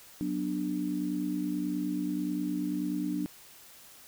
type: chord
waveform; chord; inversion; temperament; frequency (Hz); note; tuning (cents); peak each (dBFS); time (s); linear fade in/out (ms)
sine; B minor; second; just; 185.21 / 246.9 / 296.3; F#3 / B3 / D4; +2 / 0 / +15; -35 / -36 / -31; 0.21-3.26; 0
effects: white hiss -53 dBFS RMS until 4.07 s